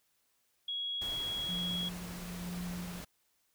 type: tone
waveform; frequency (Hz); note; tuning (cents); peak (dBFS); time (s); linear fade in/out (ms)
sine; 3322; G#7; 0; -34; 0.68-1.89; 5
type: noise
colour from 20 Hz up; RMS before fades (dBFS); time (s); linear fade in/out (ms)
pink; -46; 1.01-3.05; 10
type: tone with tremolo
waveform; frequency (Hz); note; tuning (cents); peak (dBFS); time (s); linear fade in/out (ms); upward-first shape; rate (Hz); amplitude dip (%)
sine; 177.3; F3; +26; -37; 1.48-3.01; 10; sine; 1.1; 50
effects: white hiss -75 dBFS RMS until 3.54 s